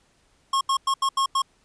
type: tone bursts at uneven times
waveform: square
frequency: 1084 Hz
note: C#6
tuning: 39 cents flat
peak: -20 dBFS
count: 6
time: 0.53-0.61 / 0.69-0.77 / 0.87-0.94 / 1.02-1.09 / 1.17-1.26 / 1.35-1.42 s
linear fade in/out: 5 ms
effects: pink hiss -63 dBFS RMS until 1.64 s + resampled to 22050 Hz